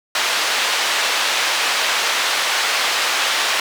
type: band-pass noise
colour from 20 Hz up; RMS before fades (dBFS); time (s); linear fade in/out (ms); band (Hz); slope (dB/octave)
white; -19; 0.15-3.6; 2; 640 to 3900; 12
effects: none